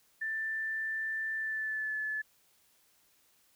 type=tone with pitch glide; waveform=sine; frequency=1772 to 1728.5 Hz; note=A6 to A6; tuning=+12 to -31 cents; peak=-32 dBFS; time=0.21-2.22 s; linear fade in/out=10 ms; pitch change=-43 cents; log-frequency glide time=1.35-1.96 s; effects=white hiss -68 dBFS RMS until 3.55 s